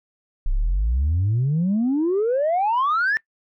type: exponential sweep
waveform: sine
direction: up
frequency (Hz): 30 to 1804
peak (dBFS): -16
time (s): 0.46-3.17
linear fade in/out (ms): 0
effects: noise-tail reverb RT60 0.1 s tail -22 dB re dry + tanh soft clip ceiling -15 dBFS